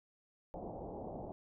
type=low-pass noise; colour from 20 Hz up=white; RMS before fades=-45 dBFS; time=0.54-1.32 s; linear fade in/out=0 ms; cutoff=800 Hz; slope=48 dB/octave; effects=none